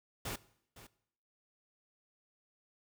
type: noise with echo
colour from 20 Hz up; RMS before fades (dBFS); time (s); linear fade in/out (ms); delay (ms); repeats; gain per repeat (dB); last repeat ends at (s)
pink; -40; 0.25-0.36; 5; 510; 1; -15; 0.87
effects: noise-tail reverb RT60 0.7 s tail -19 dB re dry